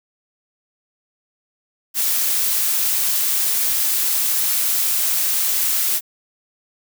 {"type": "noise", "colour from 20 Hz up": "blue", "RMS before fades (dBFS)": -19, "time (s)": [1.94, 6.01], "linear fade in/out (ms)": 50, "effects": []}